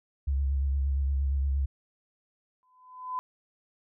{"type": "tone with vibrato", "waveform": "sine", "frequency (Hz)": 68.7, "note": "C#2", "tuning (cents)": -15, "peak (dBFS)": -24, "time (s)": [0.27, 1.66], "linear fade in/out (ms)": 10, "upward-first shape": "sine", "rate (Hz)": 8.6, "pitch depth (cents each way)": 42}
{"type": "tone with exponential growth", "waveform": "sine", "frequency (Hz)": 1011, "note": "B5", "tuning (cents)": 40, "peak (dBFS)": -27, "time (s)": [2.63, 3.19], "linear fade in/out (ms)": 0, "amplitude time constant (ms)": 120}
{"effects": []}